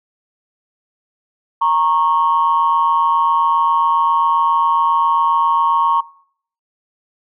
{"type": "tone pair together", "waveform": "sine", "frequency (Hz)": [930.6, 1098], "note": ["A#5", "C#6"], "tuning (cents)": [-3, -17], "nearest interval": "minor third", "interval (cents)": 286, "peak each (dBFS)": -14, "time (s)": [1.61, 6.01], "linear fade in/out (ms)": 10, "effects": ["noise-tail reverb RT60 0.6 s tail -22 dB re dry", "tanh soft clip ceiling -5 dBFS"]}